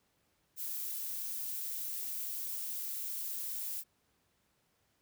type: noise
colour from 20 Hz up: violet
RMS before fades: -39 dBFS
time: 0.56-3.84 s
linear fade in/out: 50 ms
effects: pink hiss -75 dBFS RMS until 5.01 s + high-pass 60 Hz 12 dB/octave